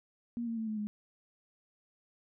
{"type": "tone with pitch steps", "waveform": "sine", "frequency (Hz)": [236.3, 229.3, 222.5, 215.9, 209.5], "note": ["A#3", "A#3", "A3", "A3", "G#3"], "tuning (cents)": [24, -28, 20, -33, 15], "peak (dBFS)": -33, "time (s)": [0.37, 0.87], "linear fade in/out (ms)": 0, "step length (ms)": 100, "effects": []}